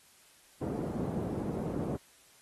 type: band-pass noise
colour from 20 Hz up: pink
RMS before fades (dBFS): -35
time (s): 0.61-1.97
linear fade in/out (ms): 10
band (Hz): 140 to 420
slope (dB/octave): 12
effects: white hiss -61 dBFS RMS until 2.41 s + AAC 32 kbps